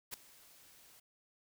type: noise with ADSR envelope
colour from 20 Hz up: white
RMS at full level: -40 dBFS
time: 0.11-1 s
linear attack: 29 ms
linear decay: 4 ms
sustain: -21 dB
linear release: 7 ms
effects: none